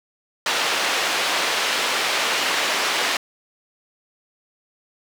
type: band-pass noise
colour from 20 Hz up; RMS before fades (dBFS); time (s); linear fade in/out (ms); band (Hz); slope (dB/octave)
white; -22; 0.46-3.17; 2; 390 to 3600; 12
effects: none